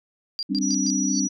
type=tone bursts; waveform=sine; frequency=4755 Hz; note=D8; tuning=21 cents sharp; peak=-25 dBFS; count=4; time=0.39-0.902 s; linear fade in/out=0 ms; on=38 ms; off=120 ms
type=chord; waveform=sine; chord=G suspended fourth; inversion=none; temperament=equal; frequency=196 / 261.6 / 293.7 Hz; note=G3 / C4 / D4; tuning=0 / 0 / 0 cents; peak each=-26 dBFS; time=0.49-1.28 s; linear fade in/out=20 ms
type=tone; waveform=sine; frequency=5840 Hz; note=F#8; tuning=24 cents flat; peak=-25 dBFS; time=0.61-1.29 s; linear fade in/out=20 ms
type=tone with exponential growth; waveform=sine; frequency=4551 Hz; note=C#8; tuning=45 cents sharp; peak=-24 dBFS; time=1.03-1.2 s; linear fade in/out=5 ms; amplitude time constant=36 ms
effects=none